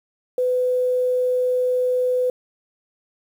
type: tone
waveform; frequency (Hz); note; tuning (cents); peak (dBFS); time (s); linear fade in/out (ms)
sine; 502; B4; +28; -17; 0.38-2.3; 2
effects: 8-bit